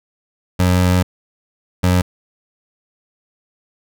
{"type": "tone pair in turn", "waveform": "25% pulse", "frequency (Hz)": [90.6, 90.26], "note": ["F#2", "F#2"], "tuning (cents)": [-36, -42], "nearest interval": "unison", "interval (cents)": 6, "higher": "first", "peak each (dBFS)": -8, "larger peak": "neither", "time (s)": [[0.59, 1.03], [1.83, 2.02]], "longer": "first", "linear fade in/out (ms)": 10, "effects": []}